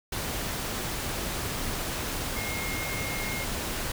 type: tone in noise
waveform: sine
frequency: 2143 Hz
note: C7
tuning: 41 cents sharp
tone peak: -35 dBFS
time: 2.36-3.44 s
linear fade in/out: 5 ms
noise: pink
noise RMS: -32 dBFS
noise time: 0.12-3.92 s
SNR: -6 dB
effects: none